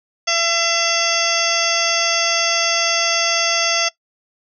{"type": "harmonic tone with a mistuned harmonic", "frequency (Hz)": 674, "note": "E5", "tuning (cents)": 38, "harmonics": [1, 2, 3, 4, 5, 7, 8, 9], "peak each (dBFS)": [-24, -24, -24, -24, -24, -24, -24, -24], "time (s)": [0.27, 3.89], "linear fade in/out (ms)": 10, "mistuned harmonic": 9, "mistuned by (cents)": 55, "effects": ["noise-tail reverb RT60 0.1 s tail -18 dB re dry"]}